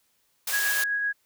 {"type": "high-pass noise", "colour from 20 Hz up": "white", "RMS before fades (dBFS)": -29, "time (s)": [0.47, 0.84], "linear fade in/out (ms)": 5, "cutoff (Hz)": 590, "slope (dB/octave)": 12}
{"type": "tone with tremolo", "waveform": "sine", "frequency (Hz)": 1657, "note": "G#6", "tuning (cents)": -4, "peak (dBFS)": -23, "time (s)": [0.52, 1.13], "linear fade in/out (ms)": 20, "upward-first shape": "sine", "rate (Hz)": 7.8, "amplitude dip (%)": 25}
{"effects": ["white hiss -69 dBFS RMS until 1.25 s"]}